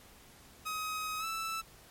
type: tone with pitch glide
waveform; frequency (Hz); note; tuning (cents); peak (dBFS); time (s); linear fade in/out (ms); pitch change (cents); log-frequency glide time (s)
sawtooth; 1264 to 1320; D#6 to E6; +27 to +2; -31; 0.65-1.62; 20; +75; 1.19-1.25
effects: pink hiss -57 dBFS RMS until 1.9 s + MP3 64 kbps